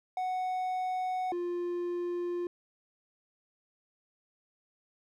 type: tone pair in turn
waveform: triangle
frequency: 740 / 350.7 Hz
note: F#5 / F4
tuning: 0 / +7 cents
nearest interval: octave + minor second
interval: 1293 cents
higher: first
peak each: -28 / -29 dBFS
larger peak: first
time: 0.17-1.32 / 1.32-2.47 s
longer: neither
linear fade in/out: 2 ms
effects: none